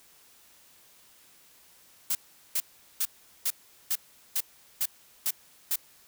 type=noise bursts; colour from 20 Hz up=blue; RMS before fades=-27 dBFS; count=9; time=2.1-5.759 s; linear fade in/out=5 ms; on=51 ms; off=400 ms; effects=white hiss -58 dBFS RMS until 6.07 s